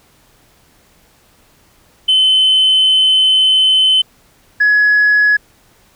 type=tone pair in turn; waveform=sine; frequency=3053 / 1685.9 Hz; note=G7 / G#6; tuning=-46 / +26 cents; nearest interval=minor seventh; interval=1028 cents; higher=first; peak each=-6 / -6 dBFS; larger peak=neither; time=2.08-4.02 / 4.6-5.37 s; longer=first; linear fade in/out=10 ms; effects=tanh soft clip ceiling -5 dBFS + pink hiss -51 dBFS RMS until 5.95 s